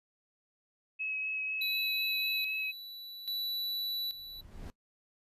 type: tone with vibrato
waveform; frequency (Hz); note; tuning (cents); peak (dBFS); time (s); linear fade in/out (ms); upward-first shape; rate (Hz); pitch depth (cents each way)
sine; 2564; E7; -49; -33; 0.99-2.72; 20; sine; 4; 10
type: tone with tremolo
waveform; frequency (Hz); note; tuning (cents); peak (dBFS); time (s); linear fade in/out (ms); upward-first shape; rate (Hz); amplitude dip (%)
square; 3951; B7; 0; -33; 1.61-4.41; 5; square; 0.6; 70
type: noise with exponential growth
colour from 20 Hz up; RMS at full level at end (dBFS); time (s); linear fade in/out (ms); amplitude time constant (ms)
brown; -40; 3.91-4.7; 0; 170
effects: noise-tail reverb RT60 0.1 s tail -21 dB re dry + resampled to 32000 Hz